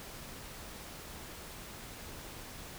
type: silence
effects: pink hiss -47 dBFS RMS until 2.78 s